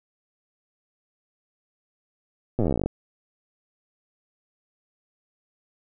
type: slowing click train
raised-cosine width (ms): 2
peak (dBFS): -11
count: 20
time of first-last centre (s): 2.59-2.86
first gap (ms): 8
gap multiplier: 1.06
effects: none